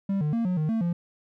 triangle tone with pitch steps, 196.5 / 150.4 / 231.2 / 181.6 / 154.5 / 224.5 / 172.4 Hz, G3 / D3 / A#3 / F#3 / D#3 / A3 / F3, +4 / +42 / -14 / -32 / -12 / +35 / -22 cents, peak -21 dBFS, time 0.09-0.93 s, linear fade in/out 5 ms, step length 120 ms, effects none

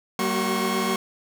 sawtooth tone cluster, 192.5 / 233.4 / 377.4 / 1089 Hz, G3 / A#3 / F#4 / C#6, -31 / +2 / +34 / -31 cents, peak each -24 dBFS, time 0.19-0.96 s, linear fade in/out 2 ms, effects none

